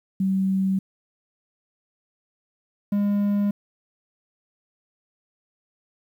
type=tone pair in turn; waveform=sine / triangle; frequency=191.4 / 203.5 Hz; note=G3 / G#3; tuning=-41 / -35 cents; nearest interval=minor second; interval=106 cents; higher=second; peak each=-19 / -17 dBFS; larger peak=second; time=0.2-0.79 / 2.92-3.51 s; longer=neither; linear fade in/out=5 ms; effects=9-bit